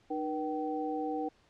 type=tone cluster; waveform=sine; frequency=304.5 / 481.4 / 769 Hz; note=D#4 / B4 / G5; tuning=-37 / -44 / -33 cents; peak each=-35 / -37 / -36 dBFS; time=0.1-1.29 s; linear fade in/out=10 ms; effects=pink hiss -66 dBFS RMS until 1.49 s + low-pass 5000 Hz 12 dB/octave